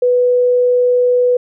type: tone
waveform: sine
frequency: 493.9 Hz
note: B4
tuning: in tune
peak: -9 dBFS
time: 0.02-1.37 s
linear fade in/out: 5 ms
effects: none